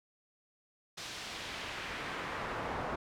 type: noise with band-pass filter sweep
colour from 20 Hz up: brown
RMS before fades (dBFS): -40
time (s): 0.97-2.96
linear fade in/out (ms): 10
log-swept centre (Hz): 5000 to 940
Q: 0.97
effects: none